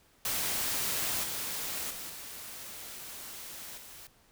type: noise with level steps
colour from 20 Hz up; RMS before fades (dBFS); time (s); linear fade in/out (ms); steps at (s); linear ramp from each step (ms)
white; -32 / -36 / -41 / -44 / -49; 0.25-4.07; 2; 1.23 / 1.9 / 2.09 / 3.77; 10
effects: pink hiss -64 dBFS RMS until 4.31 s